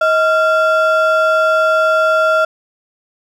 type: ring-modulated tone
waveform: triangle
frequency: 1008 Hz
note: B5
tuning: 35 cents sharp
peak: -5 dBFS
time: 0.01-2.45 s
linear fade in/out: 5 ms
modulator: 374 Hz
effects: none